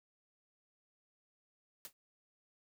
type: noise with exponential decay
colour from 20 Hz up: white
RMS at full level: -43 dBFS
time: 1.85-1.93 s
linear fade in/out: 0 ms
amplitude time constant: 17 ms
effects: none